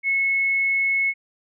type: tone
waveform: sine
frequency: 2190 Hz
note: C#7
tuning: 22 cents flat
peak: -18 dBFS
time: 0.03-1.14 s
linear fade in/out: 50 ms
effects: none